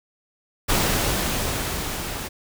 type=noise with level ramp; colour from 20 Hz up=pink; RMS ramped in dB=-20 to -31 dBFS; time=0.68-2.29 s; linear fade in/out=20 ms; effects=none